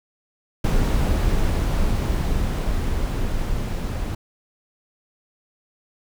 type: noise with level ramp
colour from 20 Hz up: brown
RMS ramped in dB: -18 to -25 dBFS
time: 0.64-4.15 s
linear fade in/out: 5 ms
effects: none